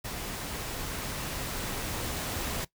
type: noise with level ramp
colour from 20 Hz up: pink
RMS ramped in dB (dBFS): -37 to -33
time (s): 0.04-2.65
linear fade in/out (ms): 10
effects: noise-tail reverb RT60 0.1 s tail -18 dB re dry